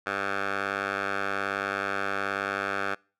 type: tone with band-pass filter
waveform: 10% pulse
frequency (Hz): 98.8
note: G2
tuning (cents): +14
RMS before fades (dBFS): -30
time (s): 0.06-2.95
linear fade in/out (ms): 10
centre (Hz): 1400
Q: 1.8
effects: noise-tail reverb RT60 0.4 s tail -26 dB re dry